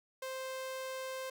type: tone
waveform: sawtooth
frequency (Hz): 523.3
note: C5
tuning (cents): 0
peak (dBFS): -35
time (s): 0.22-1.3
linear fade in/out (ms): 5
effects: none